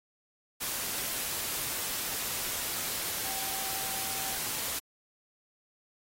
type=tone in noise; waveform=sine; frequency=772 Hz; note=G5; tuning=27 cents flat; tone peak=-44 dBFS; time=3.23-4.37 s; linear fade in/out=20 ms; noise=white; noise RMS=-34 dBFS; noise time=0.6-4.8 s; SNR=-13 dB; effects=AAC 48 kbps